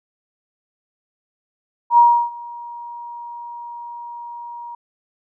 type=tone with ADSR envelope; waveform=sine; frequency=949 Hz; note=A#5; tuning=31 cents sharp; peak=-6 dBFS; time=1.9-4.75 s; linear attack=79 ms; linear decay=320 ms; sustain=-24 dB; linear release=4 ms; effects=none